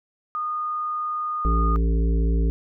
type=tone; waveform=sine; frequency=1227 Hz; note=D#6; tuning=25 cents flat; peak=-24 dBFS; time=0.35-1.76 s; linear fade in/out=0 ms
type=harmonic tone; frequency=56 Hz; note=A1; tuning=31 cents sharp; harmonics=1 / 3 / 5 / 7 / 8; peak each=-18 / -28 / -32 / -35 / -36 dBFS; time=1.45-2.5 s; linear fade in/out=0 ms
effects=none